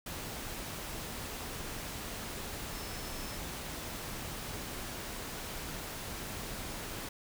sine tone in noise, 5274 Hz, E8, in tune, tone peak -51 dBFS, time 2.73-3.37 s, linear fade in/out 5 ms, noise pink, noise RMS -41 dBFS, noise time 0.06-7.09 s, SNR -13 dB, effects none

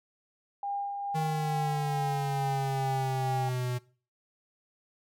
sine tone with tremolo, 804 Hz, G5, 44 cents sharp, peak -30 dBFS, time 0.63-3.49 s, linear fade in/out 2 ms, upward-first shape sine, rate 2.3 Hz, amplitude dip 35%
square exponential sweep, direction down, 156.7 to 123.47 Hz, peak -30 dBFS, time 1.14-3.79 s, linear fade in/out 20 ms
effects noise-tail reverb RT60 0.4 s tail -21 dB re dry

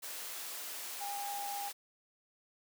sine tone in noise, 808 Hz, G#5, 48 cents flat, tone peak -38 dBFS, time 1-1.7 s, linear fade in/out 20 ms, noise white, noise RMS -43 dBFS, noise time 0.02-1.73 s, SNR +2 dB, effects high-pass 400 Hz 12 dB/octave

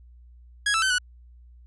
sawtooth tone with pitch steps, 1659 / 1321 / 1533 / 1474 Hz, G#6 / E6 / G6 / F#6, -2 / +3 / -39 / -7 cents, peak -17 dBFS, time 0.66-0.984 s, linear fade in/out 5 ms, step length 81 ms, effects added 60 Hz sine -47 dBFS peak until 1.66 s + resampled to 24000 Hz

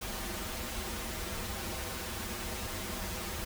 pink noise with comb filter, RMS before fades -38 dBFS, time 0.01-3.45 s, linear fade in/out 10 ms, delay 7 ms, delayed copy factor -1, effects none

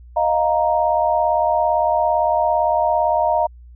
sine chord, Eb suspended second, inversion none, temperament just, 622.3 / 700 / 933.4 Hz, Eb5 / F5 / Bb5, 0 / +4 / +2 cents, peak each -19 dBFS, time 0.16-3.47 s, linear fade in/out 10 ms, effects added 60 Hz sine -39 dBFS peak until 3.75 s

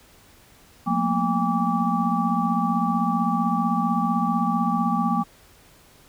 sine tone cluster, 178.7 / 223.2 / 238.9 / 807 / 1156 Hz, F3 / A3 / A#3 / G#5 / D6, +40 / +25 / +43 / -50 / -28 cents, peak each -26 dBFS, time 0.86-5.24 s, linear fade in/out 20 ms, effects pink hiss -53 dBFS RMS until 6.08 s

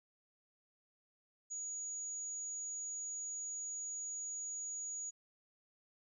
sine tone, 6800 Hz, G#8, 40 cents sharp, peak -40 dBFS, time 1.5-5.11 s, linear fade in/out 20 ms, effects none

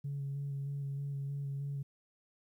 sine tone with vibrato, 140 Hz, C#3, 18 cents sharp, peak -34 dBFS, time 0.04-1.83 s, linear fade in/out 10 ms, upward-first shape square, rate 3.2 Hz, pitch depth 15 cents each way, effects tanh soft clip ceiling -32 dBFS + 12-bit

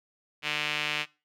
sawtooth tone with band-pass filter, 150 Hz, D3, 37 cents sharp, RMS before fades -31 dBFS, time 0.42-1.06 s, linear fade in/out 50 ms, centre 2700 Hz, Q 2.7, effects noise-tail reverb RT60 0.3 s tail -20 dB re dry

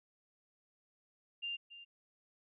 sine tone with echo, 2794 Hz, F7, in tune, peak -37 dBFS, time 1.42-1.57 s, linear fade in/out 20 ms, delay 280 ms, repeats 1, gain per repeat -13 dB, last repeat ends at 1.85 s, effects none

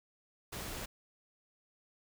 pink noise, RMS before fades -42 dBFS, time 0.52-0.86 s, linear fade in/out 10 ms, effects none

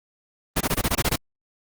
pink noise bursts, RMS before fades -21 dBFS, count 9, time 0.56-1.161 s, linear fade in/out 10 ms, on 49 ms, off 20 ms, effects Opus 24 kbps

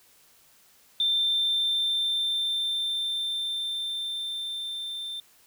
triangle tone with level ramp, 3573 Hz, A7, 26 cents sharp, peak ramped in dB -18 to -31 dBFS, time 1-5.2 s, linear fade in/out 2 ms, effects tanh soft clip ceiling -19 dBFS + white hiss -59 dBFS RMS until 5.46 s

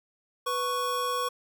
square tone pair together, 494.5 / 1110.1 Hz, B4 / C#6, +2 / +2 cents, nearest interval octave + major second, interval 1400 cents, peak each -33 / -29 dBFS, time 0.46-1.29 s, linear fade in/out 10 ms, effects none

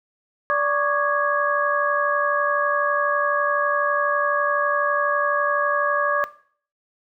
sine tone cluster, 583 / 1119 / 1191 / 1660 Hz, D5 / C#6 / D6 / G#6, -13 / +16 / +24 / -1 cents, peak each -23 dBFS, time 0.5-6.24 s, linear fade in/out 0 ms, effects noise-tail reverb RT60 0.5 s tail -17 dB re dry

